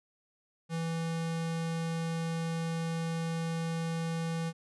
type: tone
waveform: square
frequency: 164.81 Hz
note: E3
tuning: in tune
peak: -32 dBFS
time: 0.69-4.53 s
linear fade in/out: 50 ms
effects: resampled to 24000 Hz